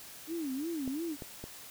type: tone with vibrato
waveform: sine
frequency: 296.9 Hz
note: D4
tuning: 19 cents sharp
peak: -33 dBFS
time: 0.27-1.17 s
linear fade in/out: 50 ms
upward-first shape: sine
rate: 2.9 Hz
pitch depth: 240 cents each way
type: clicks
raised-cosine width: 2 ms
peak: -28 dBFS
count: 3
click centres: 0.877 / 1.222 / 1.44 s
effects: white hiss -49 dBFS RMS until 1.7 s